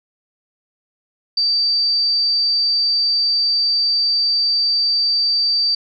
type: tone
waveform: sine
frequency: 4645 Hz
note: D8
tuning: 20 cents flat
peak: -14 dBFS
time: 1.37-5.75 s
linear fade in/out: 5 ms
effects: none